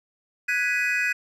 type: chord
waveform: triangle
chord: G# minor seventh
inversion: third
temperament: equal with one note detuned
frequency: 1480 / 1661.2 / 1975.5 / 2505 Hz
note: F#6 / G#6 / B6 / D#7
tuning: 0 / 0 / 0 / +11 cents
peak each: -27 / -26 / -26 / -24 dBFS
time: 0.48-1.13 s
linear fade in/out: 10 ms
effects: none